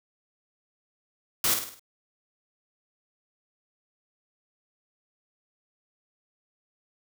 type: noise with echo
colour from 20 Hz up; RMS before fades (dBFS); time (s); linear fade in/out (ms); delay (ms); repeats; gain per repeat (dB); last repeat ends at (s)
white; -24; 1.44-1.54; 2; 51; 5; -6; 1.795
effects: none